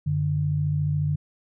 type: tone pair together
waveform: sine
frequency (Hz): 93.7 / 147.81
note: F#2 / D3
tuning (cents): +22 / +11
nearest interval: minor sixth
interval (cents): 789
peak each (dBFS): -28 / -22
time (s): 0.06-1.16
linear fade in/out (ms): 10
effects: none